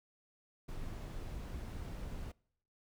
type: noise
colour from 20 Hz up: brown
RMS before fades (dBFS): -43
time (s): 0.68-2.32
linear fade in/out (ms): 10
effects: noise-tail reverb RT60 0.7 s tail -26 dB re dry